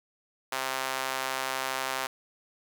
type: tone with high-pass filter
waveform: sawtooth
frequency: 132.1 Hz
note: C3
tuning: 17 cents sharp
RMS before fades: -32 dBFS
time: 0.52-2.07 s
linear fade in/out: 5 ms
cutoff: 900 Hz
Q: 1
effects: none